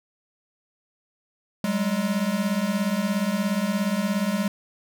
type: beating tone pair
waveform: square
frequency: 190.6 / 207.6 Hz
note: G3 / G#3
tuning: -48 / 0 cents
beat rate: 17 Hz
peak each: -27 / -25 dBFS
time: 1.64-4.48 s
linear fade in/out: 2 ms
effects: none